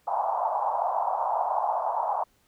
pink band-pass noise, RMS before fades -27 dBFS, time 0.07-2.24 s, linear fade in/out 5 ms, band 690 to 980 Hz, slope 48 dB/octave, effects pink hiss -66 dBFS RMS until 2.47 s

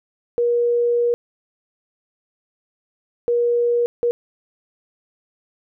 sine tone bursts at uneven times, 477.1 Hz, A#4, 40 cents sharp, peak -15 dBFS, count 3, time 0.38-1.14 / 3.28-3.86 / 4.03-4.11 s, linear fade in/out 0 ms, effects none

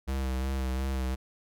square tone with vibrato, 65.7 Hz, C2, 8 cents sharp, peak -29 dBFS, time 0.07-1.16 s, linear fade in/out 20 ms, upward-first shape sine, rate 2.8 Hz, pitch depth 35 cents each way, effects none

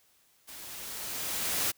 white noise with level ramp, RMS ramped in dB -46 to -28 dBFS, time 0.47-1.72 s, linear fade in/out 20 ms, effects white hiss -66 dBFS RMS until 1.77 s

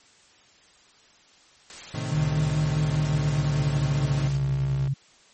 white noise, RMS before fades -41 dBFS, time 1.7-4.37 s, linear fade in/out 0 ms
35% pulse chord, A diminished, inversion none, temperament equal, 110 / 130.81 / 155.56 Hz, A2 / C3 / Eb3, 0 / 0 / 0 cents, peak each -31 dBFS, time 1.94-4.28 s, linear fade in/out 5 ms
sine tone with pitch glide, 150.6 to 136.51 Hz, D3 to C#3, +44 to -26 cents, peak -22 dBFS, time 2.11-4.94 s, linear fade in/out 10 ms, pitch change -170 cents, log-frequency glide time 2.87-4.57 s
25% pulse tone, 63.2 Hz, B1, 41 cents sharp, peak -29 dBFS, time 2.15-4.88 s, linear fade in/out 0 ms
effects white hiss -56 dBFS RMS until 5.33 s + MP3 32 kbps

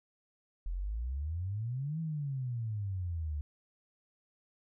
sine exponential two-way sweep, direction up then down, 40.68 to 164.81 to 72.1 Hz, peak -33 dBFS, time 0.66-3.41 s, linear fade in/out 0 ms, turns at 2 s, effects none

